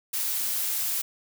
blue noise, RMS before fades -28 dBFS, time 0.13-1.02 s, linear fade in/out 10 ms, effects none

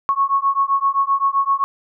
sine beating tone pair, 1098 / 1105.7 Hz, C#6 / C#6, -17 / -5 cents, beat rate 7.7 Hz, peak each -18 dBFS, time 0.09-1.64 s, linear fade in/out 0 ms, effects none

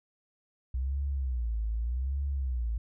sine tone with vibrato, 61.7 Hz, B1, 1 cent flat, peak -28 dBFS, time 0.74-2.78 s, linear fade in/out 5 ms, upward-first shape sine, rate 0.83 Hz, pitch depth 220 cents each way, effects none

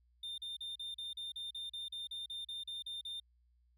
triangle tone bursts, 3612 Hz, A7, 45 cents sharp, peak -39 dBFS, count 16, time 0.23-3.2 s, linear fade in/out 5 ms, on 150 ms, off 38 ms, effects added 60 Hz sine -68 dBFS peak until 3.77 s

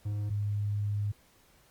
triangle / sine tone pair in turn, 103.7 / 103.04 Hz, G#2 / G#2, -2 / -13 cents, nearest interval unison, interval 11 cents, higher first, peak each -28 dBFS, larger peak neither, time 0.05-0.3 / 0.3-1.12 s, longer second, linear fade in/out 10 ms, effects pink hiss -63 dBFS RMS until 1.7 s + Opus 48 kbps

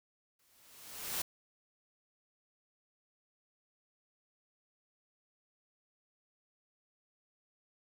white noise with exponential growth, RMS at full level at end -34 dBFS, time 0.39-1.22 s, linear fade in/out 5 ms, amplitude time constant 180 ms, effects none

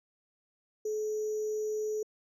sine tone with sample-and-hold, 428.3 Hz, A4, 47 cents flat, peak -30 dBFS, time 0.85-2.03 s, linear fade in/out 5 ms, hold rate 6300 Hz, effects low-pass 10000 Hz 12 dB/octave

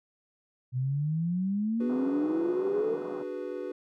sine exponential sweep, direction up, 123.47 to 466.2 Hz, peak -26 dBFS, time 0.72-2.98 s, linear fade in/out 50 ms
triangle chord, G# half-diminished seventh, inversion second, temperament equal, 293.7 / 370 / 415.3 / 493.9 Hz, D4 / F#4 / G#4 / B4, 0 / 0 / 0 / 0 cents, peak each -39 / -35 / -39 / -36 dBFS, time 1.8-3.72 s, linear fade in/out 5 ms
pink band-pass noise, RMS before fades -43 dBFS, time 1.89-3.23 s, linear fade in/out 10 ms, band 160 to 1300 Hz, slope 48 dB/octave
effects none

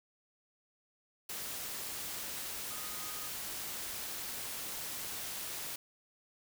sine tone in noise, 1244.5 Hz, D#6, in tune, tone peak -51 dBFS, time 2.7-3.28 s, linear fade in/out 5 ms, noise white, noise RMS -41 dBFS, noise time 1.29-5.76 s, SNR -13 dB, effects none

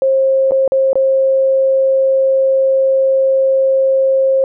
sine tone with dropouts, 534 Hz, C5, 35 cents sharp, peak -9 dBFS, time 0.02-4.44 s, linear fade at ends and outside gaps 1 ms, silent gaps 0.51-0.519 / 0.678-0.72 / 0.931-0.955 s, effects none

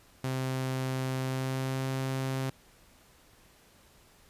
sawtooth tone with pitch glide, 130.81 to 132.64 Hz, C3 to C3, 0 to +24 cents, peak -26 dBFS, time 0.24-2.5 s, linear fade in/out 2 ms, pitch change +24 cents, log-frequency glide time 1.2-1.86 s, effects pink hiss -60 dBFS RMS until 4.29 s + resampled to 32000 Hz

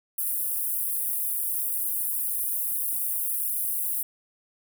pink high-pass noise, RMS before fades -28 dBFS, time 0.18-4.03 s, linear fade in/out 5 ms, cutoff 10000 Hz, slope 48 dB/octave, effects none

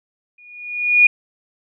sine tone with exponential growth, 2446 Hz, D#7, 30 cents flat, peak -5 dBFS, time 0.38-1.07 s, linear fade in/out 5 ms, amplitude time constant 150 ms, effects none

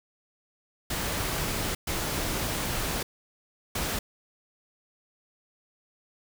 pink noise bursts at uneven times, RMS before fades -30 dBFS, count 3, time 0.9-1.75 / 1.87-3.03 / 3.75-3.99 s, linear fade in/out 5 ms, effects none

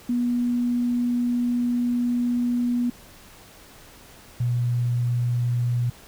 sine tone pair in turn, 242.5 / 121.18 Hz, B3 / B2, -31 / -32 cents, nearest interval octave, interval 1201 cents, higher first, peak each -20 dBFS, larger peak neither, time 0.09-2.9 / 4.4-5.9 s, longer first, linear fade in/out 5 ms, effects pink hiss -48 dBFS RMS until 6.07 s

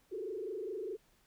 sine tone with frequency modulation, 403.3 Hz, G4, 49 cents sharp, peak -37 dBFS, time 0.11-0.97 s, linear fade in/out 20 ms, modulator 24.8 Hz, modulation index 2, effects pink hiss -70 dBFS RMS until 1.26 s

